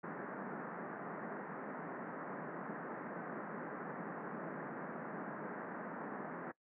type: band-pass noise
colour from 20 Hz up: pink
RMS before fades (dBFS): -45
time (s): 0.03-6.52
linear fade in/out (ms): 10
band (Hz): 160 to 1800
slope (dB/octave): 48
effects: noise-tail reverb RT60 0.1 s tail -21 dB re dry